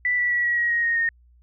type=tone with pitch steps; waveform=sine; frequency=1975.5 / 1956.2 / 1937.1 / 1918.2 / 1899.4 / 1880.8 / 1862.5 / 1844.3 Hz; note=B6 / B6 / B6 / A#6 / A#6 / A#6 / A#6 / A#6; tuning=0 / -17 / -34 / +49 / +32 / +15 / -2 / -19 cents; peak=-19 dBFS; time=0.05-1.09 s; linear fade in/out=2 ms; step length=130 ms; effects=added 60 Hz sine -52 dBFS peak until 1.42 s